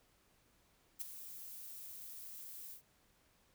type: noise with ADSR envelope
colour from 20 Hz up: violet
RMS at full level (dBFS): -39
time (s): 0.99-2.82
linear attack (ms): 23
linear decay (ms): 13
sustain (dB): -11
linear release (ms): 98
effects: pink hiss -72 dBFS RMS until 3.54 s